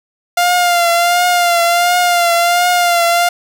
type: tone with vibrato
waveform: sawtooth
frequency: 698.5 Hz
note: F5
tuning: in tune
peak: -6 dBFS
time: 0.37-3.29 s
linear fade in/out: 5 ms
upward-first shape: triangle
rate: 1.4 Hz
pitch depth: 46 cents each way
effects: none